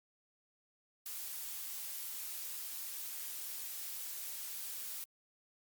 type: noise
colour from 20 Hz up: blue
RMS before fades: -43 dBFS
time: 1.06-5.04 s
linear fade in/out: 0 ms
effects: Opus 48 kbps